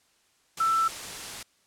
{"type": "tone in noise", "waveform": "sine", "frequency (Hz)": 1330, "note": "E6", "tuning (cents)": 15, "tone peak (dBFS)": -21, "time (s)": [0.6, 0.88], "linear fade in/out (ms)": 5, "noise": "white", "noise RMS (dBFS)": -37, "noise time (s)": [0.57, 1.43], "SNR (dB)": 13, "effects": ["white hiss -66 dBFS RMS until 1.66 s", "low-pass 9000 Hz 12 dB/octave"]}